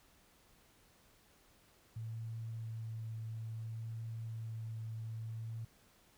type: tone with vibrato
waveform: sine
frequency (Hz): 112.5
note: A2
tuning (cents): +39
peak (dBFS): -40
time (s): 1.96-5.65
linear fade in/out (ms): 5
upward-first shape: triangle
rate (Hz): 0.6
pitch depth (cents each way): 15
effects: pink hiss -67 dBFS RMS until 6.17 s